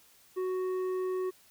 sine tone with tanh clipping, 370.7 Hz, F#4, 3 cents sharp, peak -31 dBFS, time 0.36-1.31 s, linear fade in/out 20 ms, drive 8 dB, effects white hiss -61 dBFS RMS until 1.5 s

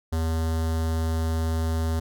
square tone with notch filter, 81 Hz, E2, 30 cents flat, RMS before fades -25 dBFS, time 0.12-2 s, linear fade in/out 10 ms, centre 2400 Hz, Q 1.5, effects none

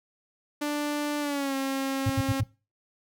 sawtooth tone with pitch glide, 294.3 to 269.9 Hz, D4 to C#4, +4 to -46 cents, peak -23 dBFS, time 0.61-2.41 s, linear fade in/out 10 ms, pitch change -150 cents, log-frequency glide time 1.2-1.55 s
sine tone bursts, 107.9 Hz, A2, 33 cents flat, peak -22 dBFS, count 4, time 2.06-2.435 s, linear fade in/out 5 ms, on 39 ms, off 73 ms
effects noise-tail reverb RT60 0.3 s tail -21 dB re dry

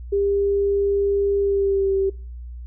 sine tone with pitch glide, 400 to 388.6 Hz, G4 to G4, +35 to -15 cents, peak -17 dBFS, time 0.12-2.1 s, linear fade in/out 10 ms, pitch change -50 cents, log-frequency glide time 1.4-1.95 s, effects noise-tail reverb RT60 0.4 s tail -24 dB re dry + added 60 Hz sine -32 dBFS peak until 2.66 s

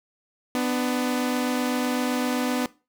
sawtooth tone pair together, 249.4 / 297.2 Hz, B3 / D4, +17 / +21 cents, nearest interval minor third, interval 304 cents, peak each -20 / -25 dBFS, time 0.55-2.66 s, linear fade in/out 0 ms, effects noise-tail reverb RT60 0.3 s tail -20 dB re dry

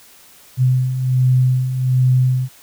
sine beating tone pair, 126.9 / 128.2 Hz, B2 / C3, +47 / -35 cents, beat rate 1.3 Hz, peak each -20 / -13 dBFS, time 0.57-2.49 s, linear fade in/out 50 ms, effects white hiss -46 dBFS RMS until 2.62 s

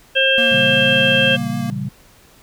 harmonic tone, 534 Hz, C5, 35 cents sharp, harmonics 1 / 3 / 5 / 6, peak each -18 / -18 / -17 / -17 dBFS, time 0.15-1.37 s, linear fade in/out 20 ms
square tone with vibrato, 233.1 Hz, A#3, in tune, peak -24 dBFS, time 0.38-1.7 s, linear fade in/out 0 ms, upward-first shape sine, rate 6.1 Hz, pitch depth 17 cents each way
sine chord, A# diminished seventh, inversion none, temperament equal, 116.54 / 138.59 / 164.81 / 196 Hz, A#2 / C#3 / E3 / G3, 0 / 0 / 0 / 0 cents, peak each -28 / -25 / -31 / -25 dBFS, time 0.51-1.89 s, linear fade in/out 10 ms
effects pink hiss -49 dBFS RMS until 2.42 s

